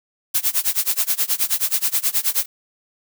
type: noise with tremolo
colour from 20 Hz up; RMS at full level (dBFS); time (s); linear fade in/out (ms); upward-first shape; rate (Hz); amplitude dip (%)
blue; -17; 0.34-2.46; 10; sine; 9.4; 95
effects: none